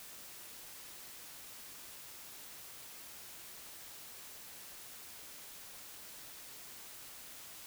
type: silence
effects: white hiss -51 dBFS RMS until 7.66 s